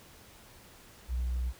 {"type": "tone", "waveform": "sine", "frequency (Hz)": 61.6, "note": "B1", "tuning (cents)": -4, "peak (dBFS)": -27, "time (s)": [1.08, 1.53], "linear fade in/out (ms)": 50, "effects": ["tanh soft clip ceiling -27 dBFS", "pink hiss -55 dBFS RMS until 1.59 s"]}